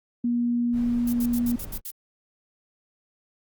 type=tone; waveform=sine; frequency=239.3 Hz; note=A#3; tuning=46 cents sharp; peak=-21 dBFS; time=0.24-1.56 s; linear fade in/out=5 ms
type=noise; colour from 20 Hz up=brown; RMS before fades=-37 dBFS; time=0.72-1.81 s; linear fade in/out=50 ms
type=noise bursts; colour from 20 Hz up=violet; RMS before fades=-34 dBFS; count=7; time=1.07-1.909 s; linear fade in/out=5 ms; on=59 ms; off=71 ms
effects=Opus 32 kbps